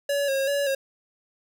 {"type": "tone with vibrato", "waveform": "square", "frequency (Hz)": 554.4, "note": "C#5", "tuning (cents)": 0, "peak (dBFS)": -23, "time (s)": [0.09, 0.75], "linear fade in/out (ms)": 5, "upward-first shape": "square", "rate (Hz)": 2.6, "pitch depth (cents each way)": 40, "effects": []}